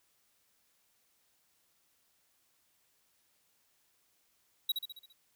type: tone with echo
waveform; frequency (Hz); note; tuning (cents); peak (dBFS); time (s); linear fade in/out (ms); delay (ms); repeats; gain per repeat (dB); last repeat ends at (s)
square; 3858; B7; -41; -28; 4.69-4.72; 5; 68; 6; -5; 5.128
effects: white hiss -73 dBFS RMS until 5.35 s